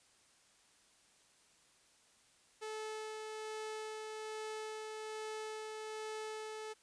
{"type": "tone with tremolo", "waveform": "sawtooth", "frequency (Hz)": 433.9, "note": "A4", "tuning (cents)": -24, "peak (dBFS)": -37, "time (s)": [2.61, 6.74], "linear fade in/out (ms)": 20, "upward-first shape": "sine", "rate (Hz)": 1.2, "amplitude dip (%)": 25, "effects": ["white hiss -68 dBFS RMS until 6.82 s", "resampled to 22050 Hz"]}